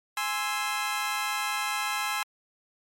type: chord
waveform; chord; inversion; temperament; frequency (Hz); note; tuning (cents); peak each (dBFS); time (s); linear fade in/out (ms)
20% pulse; Ab augmented; none; equal; 830.6 / 1046.5 / 1318.5; Ab5 / C6 / E6; 0 / 0 / 0; -27; 0.17-2.23; 2
effects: MP3 64 kbps